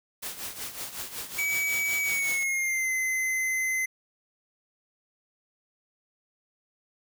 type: noise with tremolo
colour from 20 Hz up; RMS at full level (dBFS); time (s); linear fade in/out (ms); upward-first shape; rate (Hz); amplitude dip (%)
white; -34; 0.22-2.44; 10; triangle; 5.4; 75
type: tone with pitch glide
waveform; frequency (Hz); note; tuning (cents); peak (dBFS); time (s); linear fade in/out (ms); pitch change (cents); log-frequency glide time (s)
square; 2278 to 2053; C#7 to C7; +47 to -33; -26; 1.38-3.86; 10; -180; 2.01-2.92
effects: none